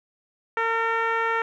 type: tone with low-pass filter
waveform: 10% pulse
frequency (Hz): 455.4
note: A#4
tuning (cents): -40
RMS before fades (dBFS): -24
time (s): 0.57-1.42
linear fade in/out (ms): 2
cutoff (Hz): 1700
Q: 1.5
effects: none